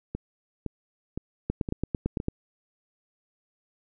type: two click trains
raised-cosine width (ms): 3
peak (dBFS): -18 / -13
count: 5 / 8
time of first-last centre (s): 0.15-2.201 / 1.5-2.284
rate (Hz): 1.95 / 8.93
effects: none